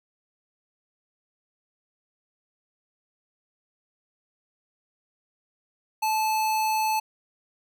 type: tone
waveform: square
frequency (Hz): 870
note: A5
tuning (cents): -20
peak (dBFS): -23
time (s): 6.02-7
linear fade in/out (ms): 10
effects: none

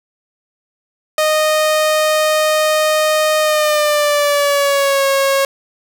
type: tone with pitch glide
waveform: sawtooth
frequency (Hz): 618 to 547.4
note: D#5 to C#5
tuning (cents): -12 to -22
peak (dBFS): -8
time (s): 1.18-5.45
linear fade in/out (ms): 2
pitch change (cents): -210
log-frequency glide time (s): 3.4-5.06
effects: none

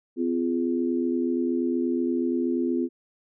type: tone cluster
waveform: sine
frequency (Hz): 255.5 / 343.9 / 416.6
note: C4 / F4 / G#4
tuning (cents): -41 / -27 / +5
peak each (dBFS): -25 / -26 / -33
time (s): 0.16-2.89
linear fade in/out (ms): 50
effects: none

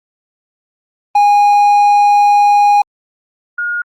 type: tone pair in turn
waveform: triangle / sine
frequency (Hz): 821 / 1430.6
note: G#5 / F6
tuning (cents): -20 / +41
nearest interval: minor seventh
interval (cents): 961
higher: second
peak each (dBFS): -4 / -15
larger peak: first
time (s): 1.15-2.82 / 3.58-3.82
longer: first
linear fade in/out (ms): 5
effects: Opus 32 kbps

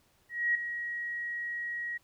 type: tone with ADSR envelope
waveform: sine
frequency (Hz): 1900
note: A#6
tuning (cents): +33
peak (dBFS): -23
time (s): 0.29-1.98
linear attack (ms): 260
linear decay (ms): 4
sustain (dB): -10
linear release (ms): 14
effects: pink hiss -68 dBFS RMS until 2.03 s

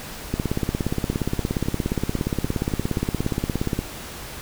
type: two click trains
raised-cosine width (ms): 3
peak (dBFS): -20 / -9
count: 9 / 60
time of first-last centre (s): 1.13-3.246 / 0.34-3.79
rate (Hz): 3.78 / 17.1
effects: pink hiss -36 dBFS RMS until 4.41 s

